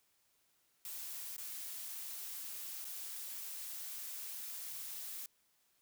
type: noise with dropouts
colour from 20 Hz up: blue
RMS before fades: -45 dBFS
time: 0.85-5.26 s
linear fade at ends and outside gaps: 2 ms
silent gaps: 1.366-1.38 / 2.846-2.85 s
effects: white hiss -75 dBFS RMS until 5.81 s